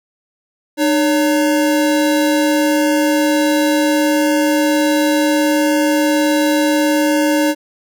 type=tone pair together; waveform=square; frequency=303.1 / 563 Hz; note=D#4 / C#5; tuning=-45 / +27 cents; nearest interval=major seventh; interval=1072 cents; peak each=-14 / -18 dBFS; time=0.77-7.55 s; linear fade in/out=50 ms; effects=none